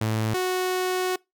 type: tone pair in turn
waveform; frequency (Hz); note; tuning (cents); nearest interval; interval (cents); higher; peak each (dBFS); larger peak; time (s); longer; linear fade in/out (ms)
sawtooth; 109.9 / 368.2; A2 / F#4; -2 / -8; octave + major sixth; 2094; second; -19; neither; 0.01-0.34 / 0.34-1.16; second; 5
effects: noise-tail reverb RT60 0.2 s tail -24 dB re dry